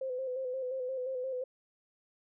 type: tone with vibrato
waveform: sine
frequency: 515 Hz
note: C5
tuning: 28 cents flat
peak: -33 dBFS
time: 0.01-1.44 s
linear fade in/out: 5 ms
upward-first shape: square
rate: 5.7 Hz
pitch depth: 41 cents each way
effects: none